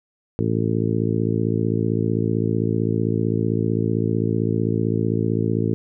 harmonic tone, 55.6 Hz, A1, 19 cents sharp, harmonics 2 / 3 / 4 / 5 / 6 / 7 / 8, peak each -23 / -25 / -26 / -27 / -28 / -28 / -29 dBFS, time 0.39-5.74 s, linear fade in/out 0 ms, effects none

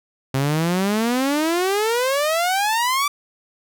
sawtooth exponential sweep, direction up, 130.81 to 1174.7 Hz, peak -14 dBFS, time 0.34-3.08 s, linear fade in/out 5 ms, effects none

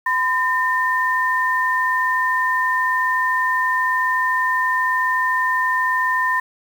sine tone pair together, 1014 / 1813 Hz, B5 / A#6, +45 / -49 cents, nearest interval minor seventh, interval 1006 cents, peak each -19 dBFS, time 0.06-6.4 s, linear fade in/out 5 ms, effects 7-bit

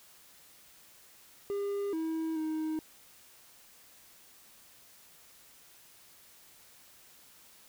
triangle tone with pitch steps, 402.5 / 322 / 313.9 Hz, G4 / E4 / D#4, +46 / -41 / +15 cents, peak -29 dBFS, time 1.5-2.79 s, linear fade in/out 0 ms, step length 430 ms, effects white hiss -58 dBFS RMS until 7.68 s

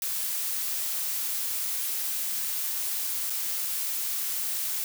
blue noise with dropouts, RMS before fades -30 dBFS, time 0.02-4.84 s, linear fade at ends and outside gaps 1 ms, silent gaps 3.298-3.303 s, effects none

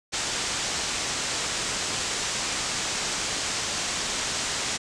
white low-pass noise, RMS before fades -29 dBFS, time 0.12-4.78 s, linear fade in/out 20 ms, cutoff 8100 Hz, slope 48 dB/octave, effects none

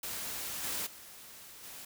white noise with level steps, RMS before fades -39 / -36 / -51 / -47 dBFS, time 0.03-1.85 s, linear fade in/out 5 ms, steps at 0.63 / 0.86 / 1.63 s, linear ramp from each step 10 ms, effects none

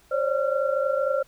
sine tone cluster, 533 / 562 / 586 / 1371 Hz, C5 / C#5 / D5 / F6, +32 / +24 / -4 / -32 cents, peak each -24 / -29 / -27 / -30 dBFS, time 0.11-1.23 s, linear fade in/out 10 ms, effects pink hiss -58 dBFS RMS until 1.27 s

